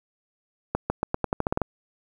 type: accelerating click train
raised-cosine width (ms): 1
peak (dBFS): -9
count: 11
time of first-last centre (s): 0.75-1.617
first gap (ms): 150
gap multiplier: 0.87
effects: 8-bit